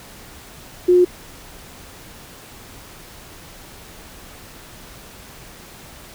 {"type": "tone", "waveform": "sine", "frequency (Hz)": 358.6, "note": "F4", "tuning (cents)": 46, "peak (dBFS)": -9, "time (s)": [0.88, 1.05], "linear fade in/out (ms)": 10, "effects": ["pink hiss -41 dBFS RMS until 6.14 s"]}